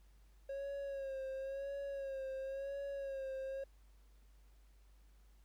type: tone with vibrato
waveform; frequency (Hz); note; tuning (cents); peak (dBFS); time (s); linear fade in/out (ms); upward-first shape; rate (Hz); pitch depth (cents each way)
triangle; 545; C#5; -29; -38; 0.49-3.64; 5; sine; 0.96; 46
effects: added 50 Hz sine -61 dBFS peak until 5.44 s + pink hiss -75 dBFS RMS until 5.44 s